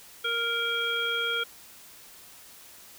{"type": "harmonic tone", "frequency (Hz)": 466.2, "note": "A#4", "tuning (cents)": 0, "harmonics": [1, 3, 5, 7], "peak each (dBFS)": [-35, -29, -35, -30], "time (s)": [0.24, 1.44], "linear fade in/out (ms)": 10, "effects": ["white hiss -50 dBFS RMS until 2.98 s"]}